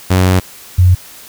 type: tone pair in turn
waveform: sawtooth / sine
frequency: 92.5 / 90.7 Hz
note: F#2 / F#2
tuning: 0 / -34 cents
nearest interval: unison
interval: 34 cents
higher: first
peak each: -4 dBFS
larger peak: neither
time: 0.1-0.4 / 0.78-0.95 s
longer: first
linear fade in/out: 10 ms
effects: white hiss -36 dBFS RMS until 1.28 s